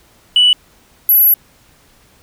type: tone pair in turn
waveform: sine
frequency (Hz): 2960 / 11684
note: F#7 / F#9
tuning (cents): 0 / -23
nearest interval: 2 octaves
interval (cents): 2377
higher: second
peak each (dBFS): -5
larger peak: neither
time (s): 0.36-0.53 / 1.09-1.34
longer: second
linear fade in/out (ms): 2
effects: tanh soft clip ceiling -3 dBFS + pink hiss -50 dBFS RMS until 2.22 s